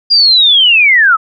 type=linear sweep; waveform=sine; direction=down; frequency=4861 to 1244.5 Hz; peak=-4 dBFS; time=0.1-1.17 s; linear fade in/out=20 ms; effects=none